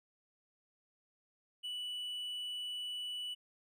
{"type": "tone", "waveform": "triangle", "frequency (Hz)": 2960, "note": "F#7", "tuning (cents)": 0, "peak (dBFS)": -37, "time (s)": [1.63, 3.35], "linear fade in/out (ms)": 20, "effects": []}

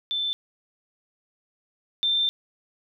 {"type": "tone pair in turn", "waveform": "sine", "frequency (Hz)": [3535, 3574], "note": ["A7", "A7"], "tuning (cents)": [7, 26], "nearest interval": "unison", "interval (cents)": 19, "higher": "second", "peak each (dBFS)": [-24, -20], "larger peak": "second", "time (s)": [[0.11, 0.33], [2.03, 2.29]], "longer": "second", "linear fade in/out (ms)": 0, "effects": []}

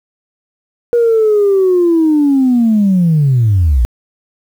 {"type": "linear sweep", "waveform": "sine", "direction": "down", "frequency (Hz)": [480, 54.1], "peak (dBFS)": -6, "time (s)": [0.93, 3.85], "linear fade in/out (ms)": 0, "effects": ["tanh soft clip ceiling -4 dBFS", "7-bit"]}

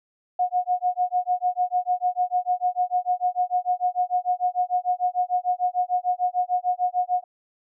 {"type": "tone with tremolo", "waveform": "sine", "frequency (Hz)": 724, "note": "F#5", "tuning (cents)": -38, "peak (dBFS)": -17, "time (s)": [0.39, 7.24], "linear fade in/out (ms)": 5, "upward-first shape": "sine", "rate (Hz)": 6.7, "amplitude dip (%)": 100, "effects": []}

